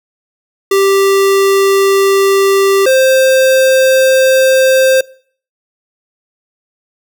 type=tone pair in turn; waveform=square; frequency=392 / 525.2 Hz; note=G4 / C5; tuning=0 / +6 cents; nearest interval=perfect fourth; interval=506 cents; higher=second; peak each=-8 / -7 dBFS; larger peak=second; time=0.71-2.86 / 2.86-5.01 s; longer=neither; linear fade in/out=5 ms; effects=noise-tail reverb RT60 0.5 s tail -22 dB re dry